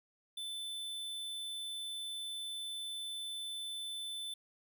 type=tone; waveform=square; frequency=3520 Hz; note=A7; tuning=in tune; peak=-40 dBFS; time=0.37-4.34 s; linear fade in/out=5 ms; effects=none